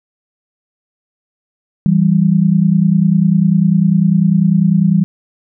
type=tone pair together; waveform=sine; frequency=165.4 / 195.45 Hz; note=E3 / G3; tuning=+6 / -5 cents; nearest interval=minor third; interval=289 cents; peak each=-11 dBFS; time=1.86-5.04 s; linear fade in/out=0 ms; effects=none